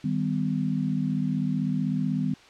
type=chord; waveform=sine; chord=Eb augmented; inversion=none; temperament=equal with one note detuned; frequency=155.56 / 196 / 251.8 Hz; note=Eb3 / G3 / B3; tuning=0 / 0 / +34 cents; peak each=-28 dBFS; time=0.04-2.34 s; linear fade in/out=5 ms; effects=white hiss -51 dBFS RMS until 2.49 s + low-pass 4000 Hz 12 dB/octave